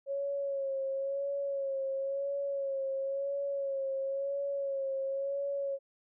sine tone with vibrato, 550 Hz, C#5, 14 cents flat, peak -31 dBFS, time 0.06-5.79 s, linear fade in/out 50 ms, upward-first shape sine, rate 0.97 Hz, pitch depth 36 cents each way, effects none

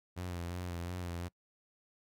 sawtooth tone with vibrato, 87.9 Hz, F2, 12 cents sharp, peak -34 dBFS, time 0.16-1.29 s, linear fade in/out 20 ms, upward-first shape sine, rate 2.8 Hz, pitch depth 44 cents each way, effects noise-tail reverb RT60 0.1 s tail -24 dB re dry

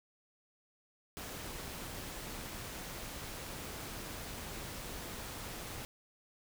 pink noise with amplitude modulation, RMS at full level -43 dBFS, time 1.17-5.85 s, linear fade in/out 0 ms, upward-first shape sine, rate 191 Hz, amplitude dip 25%, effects none

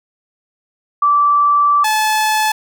sine / sawtooth tone pair in turn, 1163 / 863.5 Hz, D6 / A5, -17 / -33 cents, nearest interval perfect fourth, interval 516 cents, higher first, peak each -9 dBFS, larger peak neither, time 1.02-1.84 / 1.84-2.52 s, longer first, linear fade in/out 5 ms, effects none

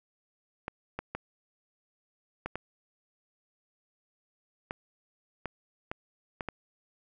clicks, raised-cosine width 0.5 ms, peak -19 dBFS, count 10, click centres 0.681 / 0.99 / 1.15 / 2.46 / 2.556 / 4.709 / 5.457 / 5.915 / 6.408 / 6.487 s, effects none

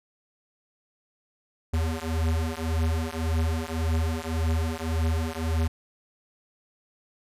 square beating tone pair, 79.9 / 81.7 Hz, D#2 / E2, +47 / -15 cents, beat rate 1.8 Hz, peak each -28 dBFS, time 1.73-5.68 s, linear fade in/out 10 ms, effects resampled to 32000 Hz

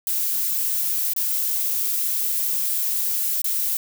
violet noise with dropouts, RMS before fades -23 dBFS, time 0.07-3.77 s, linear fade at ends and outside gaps 1 ms, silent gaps 1.135-1.163 / 3.418-3.443 s, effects none

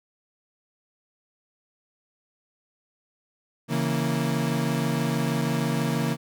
35% pulse chord, A# diminished, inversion first, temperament equal, 138.59 / 164.81 / 233.1 Hz, C#3 / E3 / A#3, 0 / 0 / 0 cents, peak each -26 dBFS, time 3.68-6.17 s, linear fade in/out 50 ms, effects none

